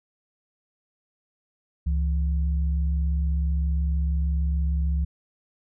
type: tone pair together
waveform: sine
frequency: 69.29 / 164.81 Hz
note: C#2 / E3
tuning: 0 / 0 cents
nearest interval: octave + minor third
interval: 1500 cents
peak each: -21 / -32 dBFS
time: 1.86-5.05 s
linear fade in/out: 10 ms
effects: none